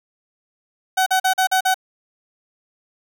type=tone bursts; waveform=30% pulse; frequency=753 Hz; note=F#5; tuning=30 cents sharp; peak=-12 dBFS; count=6; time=0.97-1.744 s; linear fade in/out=10 ms; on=94 ms; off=42 ms; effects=none